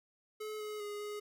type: tone with pitch steps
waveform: square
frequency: 429.1 / 423.8 / 413.8 / 416.9 Hz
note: A4 / G#4 / G#4 / G#4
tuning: -43 / +35 / -6 / +7 cents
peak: -40 dBFS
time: 0.4-1.2 s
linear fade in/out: 10 ms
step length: 200 ms
effects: none